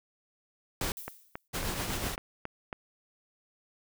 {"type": "noise", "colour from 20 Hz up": "pink", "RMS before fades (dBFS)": -32, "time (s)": [0.81, 0.92], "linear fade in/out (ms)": 2}
{"type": "noise with exponential decay", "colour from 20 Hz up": "violet", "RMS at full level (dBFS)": -40, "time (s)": [0.97, 1.48], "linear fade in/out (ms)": 1, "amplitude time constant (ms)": 110}
{"type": "click train", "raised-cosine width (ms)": 0.5, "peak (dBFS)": -21, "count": 7, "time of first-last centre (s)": [1.08, 2.728], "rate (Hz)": 3.64}
{"type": "noise with tremolo", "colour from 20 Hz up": "pink", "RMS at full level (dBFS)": -32, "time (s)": [1.53, 2.16], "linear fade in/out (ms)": 20, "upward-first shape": "triangle", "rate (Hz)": 8, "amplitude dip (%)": 45}
{"effects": []}